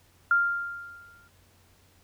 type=tone with exponential decay; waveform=sine; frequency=1396 Hz; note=F6; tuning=1 cent flat; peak=-17 dBFS; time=0.31-1.28 s; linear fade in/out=2 ms; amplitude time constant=210 ms; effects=added 90 Hz sine -62 dBFS peak until 2.03 s + pink hiss -62 dBFS RMS until 2.03 s